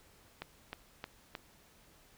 click train, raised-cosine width 0.3 ms, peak -24 dBFS, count 4, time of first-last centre 0.42-1.352 s, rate 3.22 Hz, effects pink hiss -63 dBFS RMS until 2.17 s

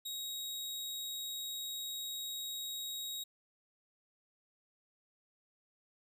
sawtooth tone, 3792 Hz, A#7, 29 cents sharp, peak -36 dBFS, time 0.05-3.24 s, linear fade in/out 10 ms, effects none

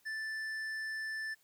sine tone with tanh clipping, 1760 Hz, A6, in tune, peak -38 dBFS, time 0.05-1.35 s, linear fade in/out 20 ms, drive 9 dB, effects white hiss -70 dBFS RMS until 1.43 s

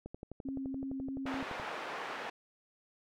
click train, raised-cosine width 2 ms, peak -30 dBFS, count 19, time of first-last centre 0.06-1.598 s, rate 11.7 Hz
sine tone with vibrato, 268.6 Hz, C4, 46 cents sharp, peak -36 dBFS, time 0.45-1.43 s, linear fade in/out 5 ms, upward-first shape sine, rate 3.2 Hz, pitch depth 9 cents each way
pink band-pass noise, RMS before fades -41 dBFS, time 1.26-2.3 s, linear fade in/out 5 ms, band 550 to 2100 Hz, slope 12 dB/octave
effects none

